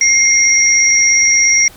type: tone pair together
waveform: sine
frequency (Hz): 2127 / 5678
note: C7 / F8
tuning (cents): +28 / +28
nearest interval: octave + perfect fourth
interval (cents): 1700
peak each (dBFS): -11 / -10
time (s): 0.01-1.68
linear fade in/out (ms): 2
effects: pink hiss -40 dBFS RMS until 1.76 s